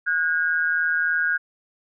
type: tone pair together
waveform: sine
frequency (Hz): 1456.7 / 1620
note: F#6 / G#6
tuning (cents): -27 / -43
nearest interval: major second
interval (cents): 184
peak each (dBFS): -22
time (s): 0.06-1.38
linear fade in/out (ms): 20
effects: none